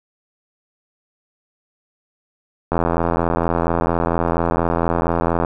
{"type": "click train", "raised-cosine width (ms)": 1, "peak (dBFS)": -4, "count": 231, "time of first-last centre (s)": [2.72, 5.448], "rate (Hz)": 84.3, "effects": []}